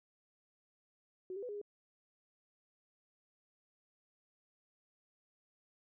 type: tone with pitch steps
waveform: sine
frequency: 370.6 / 397.7 / 494.3 / 412.9 / 410.5 Hz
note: F#4 / G4 / B4 / G#4 / G#4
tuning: +3 / +25 / +1 / -10 / -20 cents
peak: -40 dBFS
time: 1.3-1.615 s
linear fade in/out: 2 ms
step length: 63 ms
effects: none